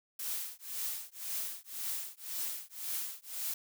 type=noise with tremolo; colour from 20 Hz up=blue; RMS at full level=-35 dBFS; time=0.19-3.54 s; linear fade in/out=5 ms; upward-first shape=triangle; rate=1.9 Hz; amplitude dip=100%; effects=none